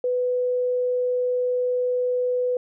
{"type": "tone", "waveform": "sine", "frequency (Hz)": 497.4, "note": "B4", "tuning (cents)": 12, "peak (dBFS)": -20, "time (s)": [0.04, 2.57], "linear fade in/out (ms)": 2, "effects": []}